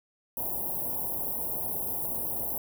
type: band-stop noise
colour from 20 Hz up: white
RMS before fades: -32 dBFS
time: 0.37-2.58 s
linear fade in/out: 2 ms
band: 920 to 11000 Hz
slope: 48 dB/octave
effects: none